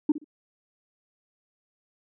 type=tone with echo; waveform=sine; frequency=300 Hz; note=D4; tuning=37 cents sharp; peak=-15 dBFS; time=0.09-0.12 s; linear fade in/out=5 ms; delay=62 ms; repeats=2; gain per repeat=-15 dB; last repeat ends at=0.244 s; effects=tanh soft clip ceiling -14 dBFS